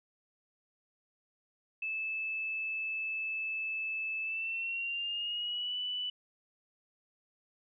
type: tone with pitch glide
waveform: sine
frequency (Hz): 2620 to 2975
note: E7 to F#7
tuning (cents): -11 to +9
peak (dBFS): -33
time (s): 1.82-6.1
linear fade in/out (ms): 5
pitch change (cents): +220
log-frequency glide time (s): 4.22-5.77
effects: none